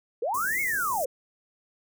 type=linear two-way sweep; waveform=sine; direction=up then down; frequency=415.3 to 2217 to 484.6 Hz; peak=-25 dBFS; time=0.22-1.06 s; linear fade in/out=5 ms; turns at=0.61 s
type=band-stop noise; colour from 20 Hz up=white; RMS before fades=-35 dBFS; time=0.34-1.05 s; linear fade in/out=5 ms; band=480 to 5800 Hz; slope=48 dB/octave
effects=none